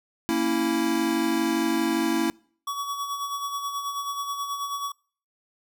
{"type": "chord", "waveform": "square", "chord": "A# diminished", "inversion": "none", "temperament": "equal with one note detuned", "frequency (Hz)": [232, 277.2, 329.6], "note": ["A#3", "C#4", "E4"], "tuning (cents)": [-8, 0, 0], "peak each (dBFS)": [-29, -29, -25], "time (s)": [0.29, 2.3], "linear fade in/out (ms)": 0}
{"type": "tone with tremolo", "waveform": "square", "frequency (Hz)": 1130, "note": "C#6", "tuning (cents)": 33, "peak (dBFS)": -27, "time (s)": [2.67, 4.92], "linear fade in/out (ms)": 5, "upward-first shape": "sine", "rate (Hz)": 9.3, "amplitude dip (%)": 50}
{"effects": ["noise-tail reverb RT60 0.5 s tail -25 dB re dry"]}